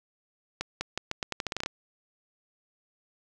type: accelerating click train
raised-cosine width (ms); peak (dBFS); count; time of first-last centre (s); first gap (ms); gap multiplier
0.2; -13; 13; 0.61-1.661; 200; 0.83
effects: none